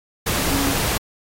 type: tone in noise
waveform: sine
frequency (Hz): 277.2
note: C#4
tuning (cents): 0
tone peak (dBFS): -23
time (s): 0.5-0.74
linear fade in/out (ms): 10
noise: pink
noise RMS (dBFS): -21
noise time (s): 0.26-0.98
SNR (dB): -5
effects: AAC 48 kbps

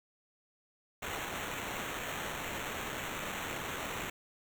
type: noise with sample-and-hold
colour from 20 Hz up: white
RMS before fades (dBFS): -39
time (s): 1.02-4.1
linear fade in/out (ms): 5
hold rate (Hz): 4900
effects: none

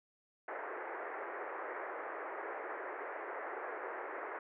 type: band-pass noise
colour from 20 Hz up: pink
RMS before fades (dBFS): -43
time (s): 0.48-4.39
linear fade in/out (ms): 2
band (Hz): 360 to 2000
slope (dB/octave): 48
effects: none

